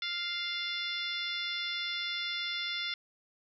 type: harmonic tone with a mistuned harmonic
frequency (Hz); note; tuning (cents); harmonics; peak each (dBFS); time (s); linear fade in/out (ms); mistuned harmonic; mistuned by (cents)
698.5; F5; 0; 2 / 3 / 4 / 5 / 6 / 7 / 8; -42 / -38 / -44 / -36 / -44 / -46 / -46; 0.02-2.94; 2; 8; -67
effects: none